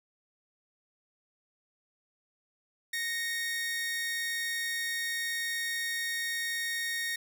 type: tone pair together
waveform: sawtooth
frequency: 1860.9 / 2213 Hz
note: A#6 / C#7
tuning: -3 / -3 cents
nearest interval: minor third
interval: 300 cents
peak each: -28 / -38 dBFS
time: 2.93-7.16 s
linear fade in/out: 5 ms
effects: none